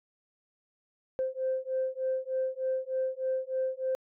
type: beating tone pair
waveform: sine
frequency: 520 / 523.3 Hz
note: C5 / C5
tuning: -11 / 0 cents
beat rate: 3.3 Hz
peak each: -31 dBFS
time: 1.19-3.95 s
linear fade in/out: 0 ms
effects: tanh soft clip ceiling -22 dBFS